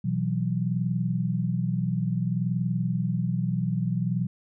sine chord, B suspended fourth, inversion none, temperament just, 123.47 / 164.63 / 185.21 Hz, B2 / E3 / F#3, 0 / -2 / +2 cents, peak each -28 dBFS, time 0.04-4.27 s, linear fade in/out 10 ms, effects none

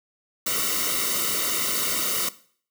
white noise with comb filter, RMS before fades -25 dBFS, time 0.46-2.29 s, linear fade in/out 5 ms, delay 1.2 ms, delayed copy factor -0.95, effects noise-tail reverb RT60 0.5 s tail -17 dB re dry

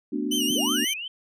sine chord, B minor seventh, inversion third, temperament equal, 220 / 246.9 / 293.7 / 370 Hz, A3 / B3 / D4 / F#4, 0 / 0 / 0 / 0 cents, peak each -32 / -30 / -28 / -34 dBFS, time 0.12-0.85 s, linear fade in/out 10 ms
sawtooth tone with vibrato, 2960 Hz, F#7, in tune, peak -21 dBFS, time 0.31-0.94 s, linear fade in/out 10 ms, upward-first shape sine, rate 5.5 Hz, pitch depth 93 cents each way
sine linear sweep, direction up, 121.9 to 3147 Hz, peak -31 dBFS, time 0.5-1.08 s, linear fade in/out 5 ms
effects resampled to 32000 Hz

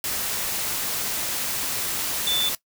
sine tone in noise, 3520 Hz, A7, in tune, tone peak -20 dBFS, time 2.27-2.49 s, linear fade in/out 2 ms, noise white, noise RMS -27 dBFS, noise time 0.04-2.55 s, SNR +4 dB, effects noise-tail reverb RT60 0.1 s tail -18 dB re dry

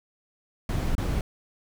brown noise with dropouts, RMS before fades -26 dBFS, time 0.69-1.21 s, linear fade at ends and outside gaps 2 ms, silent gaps 0.952-0.98 s, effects none

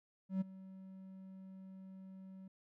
triangle tone with ADSR envelope, 190 Hz, F#3, 46 cents sharp, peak -29 dBFS, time 0.29-2.48 s, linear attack 120 ms, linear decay 16 ms, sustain -19 dB, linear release 5 ms, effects none

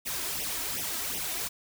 white noise with flanger, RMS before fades -33 dBFS, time 0.05-1.49 s, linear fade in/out 20 ms, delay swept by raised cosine 0.33 to 3.13 ms, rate 2.7 Hz, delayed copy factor +0.8, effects none

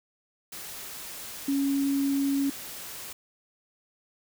sine tone in noise, 277.2 Hz, C#4, in tune, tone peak -23 dBFS, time 1.48-2.5 s, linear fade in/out 5 ms, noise white, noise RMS -40 dBFS, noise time 0.52-3.13 s, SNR +14 dB, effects none

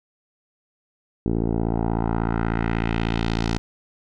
10% pulse tone with low-pass filter sweep, 56.4 Hz, A1, 44 cents sharp, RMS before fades -23 dBFS, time 1.26-3.58 s, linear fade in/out 0 ms, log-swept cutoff 400 to 5600 Hz, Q 1.6, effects none

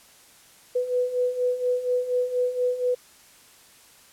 sine beating tone pair, 493.9 / 498.1 Hz, B4 / B4, 0 / +15 cents, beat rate 4.2 Hz, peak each -28 / -23 dBFS, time 0.75-2.95 s, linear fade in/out 10 ms, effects white hiss -53 dBFS RMS until 4.12 s + low-pass 12000 Hz 12 dB/octave

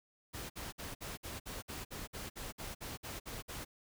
pink noise bursts, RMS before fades -44 dBFS, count 15, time 0.33-3.65 s, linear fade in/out 20 ms, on 170 ms, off 55 ms, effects none

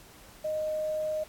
sine tone with quantisation, 619 Hz, D#5, 9 cents flat, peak -28 dBFS, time 0.44-1.24 s, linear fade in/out 10 ms, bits 9, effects pink hiss -53 dBFS RMS until 1.28 s + AAC 64 kbps

